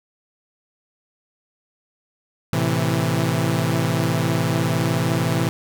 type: chord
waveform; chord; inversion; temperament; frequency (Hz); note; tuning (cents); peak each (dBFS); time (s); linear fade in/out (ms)
sawtooth; A minor; none; equal with one note detuned; 111.09 / 130.81 / 164.81; A2 / C3 / E3; +17 / 0 / 0; -20 / -19 / -18; 2.53-5.49; 0
effects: none